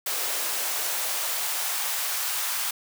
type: noise with high-pass filter sweep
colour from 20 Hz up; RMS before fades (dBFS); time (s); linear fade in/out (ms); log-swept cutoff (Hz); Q
white; -28; 0.06-2.71; 5; 470 to 1000; 1.2
effects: none